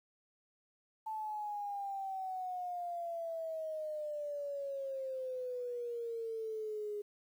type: exponential sweep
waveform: sine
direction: down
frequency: 880 to 412 Hz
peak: -37 dBFS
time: 1.06-7.02 s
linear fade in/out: 10 ms
effects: 11-bit